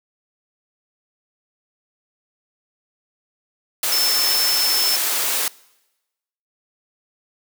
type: tone in noise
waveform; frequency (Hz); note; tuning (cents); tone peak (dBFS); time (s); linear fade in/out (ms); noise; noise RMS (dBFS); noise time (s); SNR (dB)
sine; 5290; E8; +5; -18; 3.92-4.96; 2; white; -21; 3.83-5.48; 0
effects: noise-tail reverb RT60 1.0 s tail -23 dB re dry + high-pass 400 Hz 12 dB/octave